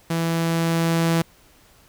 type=tone with level ramp; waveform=sawtooth; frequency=165.8 Hz; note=E3; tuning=10 cents sharp; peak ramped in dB=-17 to -13 dBFS; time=0.1-1.22 s; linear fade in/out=5 ms; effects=pink hiss -54 dBFS RMS until 1.88 s